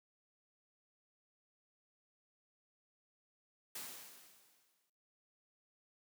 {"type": "noise with exponential decay", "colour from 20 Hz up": "white", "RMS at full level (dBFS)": -44, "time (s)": [3.75, 4.9], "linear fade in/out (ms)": 5, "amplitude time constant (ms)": 250, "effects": ["noise-tail reverb RT60 1.0 s tail -25 dB re dry", "high-pass 150 Hz 12 dB/octave"]}